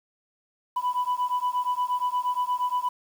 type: beating tone pair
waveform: sine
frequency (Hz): 987.8 / 996.3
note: B5 / B5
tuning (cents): 0 / +15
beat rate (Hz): 8.5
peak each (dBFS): -25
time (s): 0.76-2.89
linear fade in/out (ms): 10
effects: tanh soft clip ceiling -20 dBFS + 8-bit